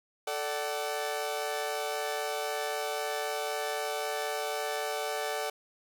sawtooth chord, D major, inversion second, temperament equal with one note detuned, 440 / 587.3 / 755.1 Hz, A4 / D5 / F#5, 0 / 0 / +35 cents, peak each -32 dBFS, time 0.27-5.5 s, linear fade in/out 5 ms, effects none

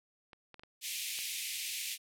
clicks, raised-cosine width 0.3 ms, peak -35 dBFS, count 5, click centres 0.332 / 0.543 / 0.595 / 0.635 / 1.188 s
pink band-pass noise, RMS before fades -39 dBFS, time 0.81-1.98 s, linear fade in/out 50 ms, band 2200 to 15000 Hz, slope 48 dB/octave
effects none

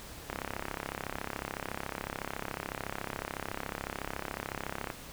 click train, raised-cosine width 0.5 ms, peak -19 dBFS, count 157, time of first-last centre 0.3-4.902 s, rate 33.9 Hz, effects pink hiss -47 dBFS RMS until 5.12 s

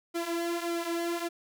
sawtooth tone with flanger, 340.1 Hz, F4, 46 cents flat, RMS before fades -32 dBFS, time 0.14-1.29 s, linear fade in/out 20 ms, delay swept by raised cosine 1.8 to 5.1 ms, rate 1.7 Hz, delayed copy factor -0.7, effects none

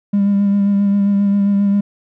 triangle tone with vibrato, 200.7 Hz, G3, 41 cents sharp, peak -8 dBFS, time 0.13-1.81 s, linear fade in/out 10 ms, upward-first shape sine, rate 7.5 Hz, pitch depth 21 cents each way, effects tanh soft clip ceiling -7 dBFS

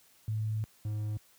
sine / triangle tone pair in turn, 108.6 / 106.24 Hz, A2 / G#2, -22 / +40 cents, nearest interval unison, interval 38 cents, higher first, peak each -29 / -29 dBFS, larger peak neither, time 0.28-0.64 / 0.85-1.17 s, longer first, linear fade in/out 0 ms, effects white hiss -63 dBFS RMS until 1.38 s + high-pass 60 Hz 12 dB/octave

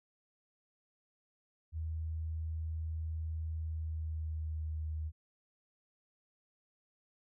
sine tone with pitch glide, 79.9 to 78.12 Hz, D#2 to D#2, +47 to +8 cents, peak -35 dBFS, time 1.72-5.12 s, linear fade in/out 50 ms, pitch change -39 cents, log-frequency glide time 3.55-4.74 s, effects none

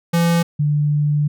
square / sine tone pair in turn, 169.5 / 147.77 Hz, E3 / D3, +49 / +11 cents, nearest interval major second, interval 238 cents, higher first, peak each -14 dBFS, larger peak neither, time 0.13-0.43 / 0.59-1.28 s, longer second, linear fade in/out 10 ms, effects none

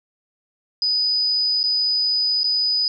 sine tone with dropouts, 4978 Hz, D#8, in tune, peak -17 dBFS, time 0.82-2.88 s, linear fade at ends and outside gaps 1 ms, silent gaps 1.631-1.639 / 2.433-2.442 s, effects none

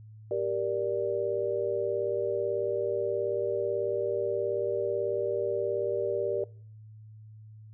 sine chord, G minor, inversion none, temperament just, 392 / 470.4 / 588 Hz, G4 / Bb4 / D5, 0 / +16 / +2 cents, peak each -31 dBFS, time 0.31-6.44 s, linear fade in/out 2 ms, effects noise-tail reverb RT60 0.5 s tail -23 dB re dry + added 108 Hz sine -46 dBFS peak until 7.73 s

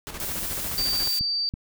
pink noise with tremolo, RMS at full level -34 dBFS, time 0.07-1.08 s, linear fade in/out 0 ms, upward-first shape square, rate 14 Hz, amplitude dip 55%
blue noise, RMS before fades -31 dBFS, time 0.2-1.19 s, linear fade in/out 0 ms
sine tone, 4637 Hz, D8, 23 cents flat, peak -23 dBFS, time 0.78-1.49 s, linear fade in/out 0 ms
clicks, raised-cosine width 5 ms, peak -21 dBFS, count 2, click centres 1.21 / 1.539 s
effects none

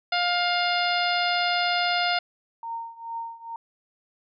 harmonic tone, 706 Hz, F5, 19 cents sharp, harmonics 1 / 2 / 3 / 4 / 5 / 6 / 7, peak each -25 / -28 / -30 / -31 / -32 / -33 / -33 dBFS, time 0.12-2.19 s, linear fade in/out 5 ms
sine tone with tremolo, 920 Hz, A#5, 23 cents flat, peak -28 dBFS, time 2.63-3.56 s, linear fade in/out 2 ms, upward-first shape triangle, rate 2.3 Hz, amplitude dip 90%
effects none

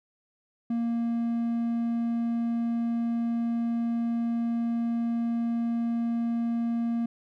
triangle tone, 233.1 Hz, A#3, in tune, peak -23 dBFS, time 0.7-7.06 s, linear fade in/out 5 ms, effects none

